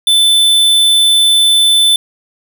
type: tone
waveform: square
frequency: 3520 Hz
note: A7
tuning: in tune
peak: -7 dBFS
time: 0.07-1.96 s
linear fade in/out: 2 ms
effects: none